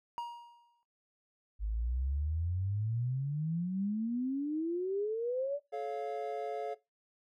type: tone with exponential decay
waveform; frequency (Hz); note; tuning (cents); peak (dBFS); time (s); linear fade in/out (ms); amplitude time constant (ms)
triangle; 947; A#5; +27; -31; 0.18-0.83; 0; 140
type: exponential sweep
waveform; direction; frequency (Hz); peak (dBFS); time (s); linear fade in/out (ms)
sine; up; 50.2 to 587.3; -31; 1.59-5.6; 50
type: chord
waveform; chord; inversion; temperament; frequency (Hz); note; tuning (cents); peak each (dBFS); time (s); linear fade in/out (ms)
triangle; A augmented; none; equal with one note detuned; 431.9 / 554.4 / 698.5; A4 / C#5 / E#5; -32 / 0 / 0; -37 / -39 / -37; 5.72-6.75; 20
effects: noise-tail reverb RT60 0.2 s tail -17 dB re dry